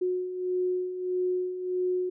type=beating tone pair; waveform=sine; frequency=363.3 / 364.9 Hz; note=F#4 / F#4; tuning=-32 / -24 cents; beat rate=1.6 Hz; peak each=-34 / -27 dBFS; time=0.01-2.1 s; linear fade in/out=10 ms; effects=none